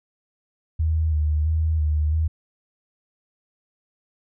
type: tone with vibrato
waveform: sine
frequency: 77.78 Hz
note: D#2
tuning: in tune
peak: -18 dBFS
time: 0.79-2.28 s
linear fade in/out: 10 ms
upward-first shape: square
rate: 1.5 Hz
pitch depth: 38 cents each way
effects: none